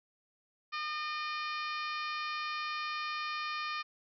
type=harmonic tone; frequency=608 Hz; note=D#5; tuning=40 cents flat; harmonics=2 / 3 / 4 / 5 / 6 / 7 / 8 / 9; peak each=-37 / -43 / -41 / -48 / -49 / -48 / -48 / -53 dBFS; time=0.72-3.83 s; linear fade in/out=20 ms; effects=none